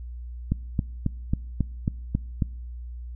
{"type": "click train", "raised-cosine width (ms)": 5, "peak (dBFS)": -10, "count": 8, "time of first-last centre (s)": [0.52, 2.422], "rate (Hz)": 3.68, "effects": ["noise-tail reverb RT60 0.8 s tail -25 dB re dry", "added 60 Hz sine -34 dBFS peak until 3.15 s"]}